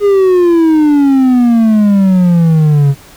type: exponential sweep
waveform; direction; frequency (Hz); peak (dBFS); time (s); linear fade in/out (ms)
triangle; down; 413.5 to 137.2; -3; 0-2.95; 50
effects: pink hiss -38 dBFS RMS until 3.16 s